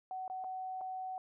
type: tone with dropouts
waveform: sine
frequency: 750 Hz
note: F#5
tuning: 23 cents sharp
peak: -38 dBFS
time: 0.11-1.18 s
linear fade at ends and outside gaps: 1 ms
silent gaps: 0.279-0.299 / 0.44-0.444 / 0.81-0.813 s
effects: none

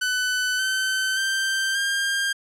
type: tone with pitch steps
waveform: sawtooth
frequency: 1500 / 1533.3 / 1567.3 / 1602.1 Hz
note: F#6 / G6 / G6 / G6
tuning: +23 / -39 / -1 / +37 cents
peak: -18 dBFS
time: 0.01-2.33 s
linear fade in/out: 10 ms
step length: 580 ms
effects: low-pass 11000 Hz 12 dB/octave

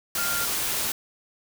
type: tone in noise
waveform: sine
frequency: 1396.9 Hz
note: F6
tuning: in tune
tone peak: -29 dBFS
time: 0.18-0.45 s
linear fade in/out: 2 ms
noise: white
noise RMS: -27 dBFS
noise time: 0.15-0.92 s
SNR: -5 dB
effects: none

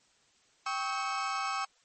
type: chord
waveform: 35% pulse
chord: C# diminished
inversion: second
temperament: equal with one note detuned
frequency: 784 / 1108.7 / 1287.7 Hz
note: G5 / C#6 / E6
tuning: 0 / 0 / -41 cents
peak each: -35 / -34 / -33 dBFS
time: 0.66-1.65 s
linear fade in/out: 5 ms
effects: white hiss -67 dBFS RMS until 1.84 s + MP3 32 kbps

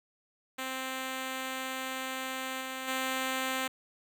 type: tone with level steps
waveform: 5% pulse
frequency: 261.6 Hz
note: C4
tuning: in tune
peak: -23 / -25 / -19 dBFS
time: 0.58-3.68 s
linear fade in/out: 10 ms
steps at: 2.6 / 2.87 s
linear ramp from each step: 20 ms
effects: none

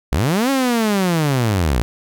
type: linear two-way sweep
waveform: sawtooth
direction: up then down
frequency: 51.9 to 277.2 to 51.9 Hz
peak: -11 dBFS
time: 0.12-1.82 s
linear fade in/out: 0 ms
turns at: 0.5 s
effects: none

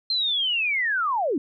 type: linear sweep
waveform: sine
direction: down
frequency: 4186 to 246.9 Hz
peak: -21 dBFS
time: 0.1-1.38 s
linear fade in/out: 2 ms
effects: none

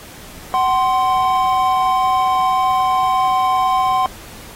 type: tone pair together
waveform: triangle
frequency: 753 / 1045.3 Hz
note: F#5 / C6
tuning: +30 / -2 cents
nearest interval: tritone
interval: 568 cents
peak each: -14 dBFS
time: 0.54-4.06 s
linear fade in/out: 0 ms
effects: pink hiss -38 dBFS RMS until 4.55 s + AAC 48 kbps

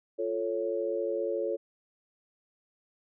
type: chord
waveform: sine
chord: F augmented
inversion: none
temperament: equal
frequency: 349.2 / 440 / 554.4 Hz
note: F4 / A4 / C#5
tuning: 0 / 0 / 0 cents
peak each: -34 / -32 / -32 dBFS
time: 0.18-1.57 s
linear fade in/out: 20 ms
effects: none

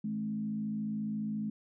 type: tone with frequency modulation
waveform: sine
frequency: 213 Hz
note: G#3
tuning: 44 cents sharp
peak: -32 dBFS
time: 0.04-1.5 s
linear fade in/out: 5 ms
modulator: 54.3 Hz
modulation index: 0.58
effects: none

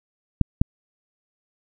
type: clicks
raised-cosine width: 5 ms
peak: -3 dBFS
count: 2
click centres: 0.413 / 0.615 s
effects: none

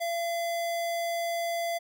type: tone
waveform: square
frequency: 680 Hz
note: F5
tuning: 46 cents flat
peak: -29 dBFS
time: 0-1.79 s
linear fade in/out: 20 ms
effects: none

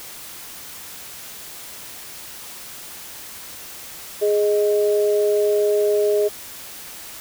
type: tone pair together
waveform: sine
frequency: 415.3 / 622.3 Hz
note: G#4 / D#5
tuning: 0 / 0 cents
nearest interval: perfect fifth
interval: 700 cents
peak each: -16 / -22 dBFS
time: 4.21-6.29 s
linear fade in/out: 20 ms
effects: white hiss -37 dBFS RMS until 7.2 s

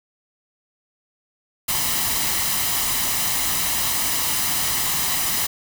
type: noise with comb filter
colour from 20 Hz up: white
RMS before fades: -22 dBFS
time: 1.68-5.47 s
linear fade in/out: 10 ms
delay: 1 ms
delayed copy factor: +0.5
effects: none

